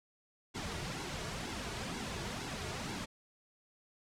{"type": "noise with flanger", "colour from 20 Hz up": "pink", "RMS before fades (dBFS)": -40, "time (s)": [0.54, 3.06], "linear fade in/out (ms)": 20, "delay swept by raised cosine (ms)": [1.6, 3.9], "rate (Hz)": 2.1, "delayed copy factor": -0.65, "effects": ["low-pass 7000 Hz 12 dB/octave"]}